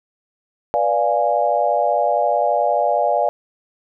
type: chord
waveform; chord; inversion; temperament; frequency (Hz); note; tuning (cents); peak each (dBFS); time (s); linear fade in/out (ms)
sine; B diminished seventh; none; equal with one note detuned; 492.2 / 587.3 / 698.5 / 830.6; B4 / D5 / F5 / Ab5; -6 / 0 / 0 / 0; -24 / -19 / -19 / -21; 0.74-3.29; 0
effects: none